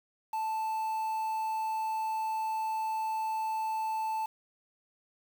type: tone with quantisation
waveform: triangle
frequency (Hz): 880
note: A5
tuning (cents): 0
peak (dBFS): -28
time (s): 0.33-4.26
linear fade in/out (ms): 5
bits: 8
effects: none